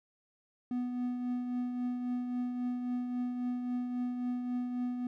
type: tone with tremolo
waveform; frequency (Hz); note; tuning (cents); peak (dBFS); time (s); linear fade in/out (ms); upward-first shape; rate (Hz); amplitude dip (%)
triangle; 246.9; B3; 0; -28; 0.71-5.07; 2; triangle; 3.7; 45
effects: none